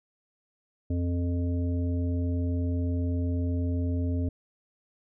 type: harmonic tone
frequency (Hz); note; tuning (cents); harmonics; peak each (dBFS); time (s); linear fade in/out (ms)
87.2; F2; -2; 1 / 3 / 5 / 7; -26 / -31 / -41 / -43; 0.9-4.29; 5
effects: none